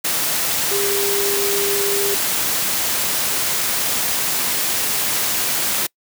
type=tone in noise; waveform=sine; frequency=401.5 Hz; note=G4; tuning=41 cents sharp; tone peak=-21 dBFS; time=0.71-2.15 s; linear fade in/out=10 ms; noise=white; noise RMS=-20 dBFS; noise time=0.04-5.87 s; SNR=-4 dB; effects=noise-tail reverb RT60 0.1 s tail -26 dB re dry + high-pass 100 Hz 12 dB/octave